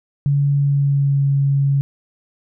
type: tone with pitch glide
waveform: sine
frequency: 141.8 to 139.2 Hz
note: C#3 to C#3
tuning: +40 to +8 cents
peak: -13 dBFS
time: 0.26-1.81 s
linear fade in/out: 0 ms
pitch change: -32 cents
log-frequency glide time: 0.53-1.26 s
effects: none